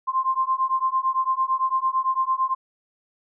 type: beating tone pair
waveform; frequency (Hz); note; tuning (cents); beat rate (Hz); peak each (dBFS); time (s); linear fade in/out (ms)
sine; 1046 / 1054.9; C6 / C6; -1 / +14; 8.9; -23; 0.07-2.55; 20
effects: none